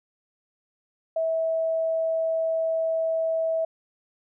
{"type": "tone", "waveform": "sine", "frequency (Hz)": 650, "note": "E5", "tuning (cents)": -24, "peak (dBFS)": -22, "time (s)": [1.16, 3.65], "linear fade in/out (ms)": 5, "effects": []}